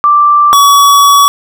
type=tone pair in turn; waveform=sine / square; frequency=1174.7 / 1133.1 Hz; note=D6 / C#6; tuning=0 / +38 cents; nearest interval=minor second; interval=62 cents; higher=first; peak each=-3 dBFS; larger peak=neither; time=0.04-0.53 / 0.53-1.28 s; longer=second; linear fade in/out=0 ms; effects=none